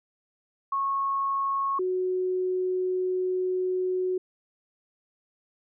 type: tone pair in turn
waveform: sine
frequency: 1097 / 368.6 Hz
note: C#6 / F#4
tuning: -18 / -7 cents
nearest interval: octave + perfect fifth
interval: 1889 cents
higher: first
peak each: -24 / -24 dBFS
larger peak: neither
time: 0.72-1.79 / 1.79-4.18 s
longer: second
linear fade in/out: 5 ms
effects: none